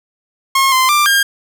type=tone with pitch steps; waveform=sawtooth; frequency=1078 / 1038 / 1185 / 1611 Hz; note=C#6 / C6 / D6 / G6; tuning=-49 / -14 / +15 / +47 cents; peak=-6 dBFS; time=0.55-1.23 s; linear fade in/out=5 ms; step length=170 ms; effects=none